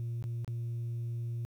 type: tone with dropouts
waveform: sine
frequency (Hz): 117.5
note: A#2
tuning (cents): +14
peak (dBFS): -31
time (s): 0-1.45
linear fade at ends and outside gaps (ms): 0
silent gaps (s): 0.225-0.24 / 0.446-0.478
effects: tanh soft clip ceiling -32 dBFS + 11-bit